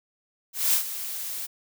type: noise with ADSR envelope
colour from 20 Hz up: blue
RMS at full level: -20 dBFS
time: 0.53-1.47 s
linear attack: 200 ms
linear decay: 98 ms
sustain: -13 dB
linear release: 18 ms
effects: none